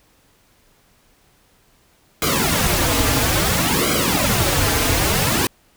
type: noise with flanger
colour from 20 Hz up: pink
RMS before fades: -18 dBFS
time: 2.22-5.47 s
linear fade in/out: 2 ms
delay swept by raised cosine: 1.1 to 5.5 ms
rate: 0.59 Hz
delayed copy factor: -1
effects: pink hiss -57 dBFS RMS until 5.76 s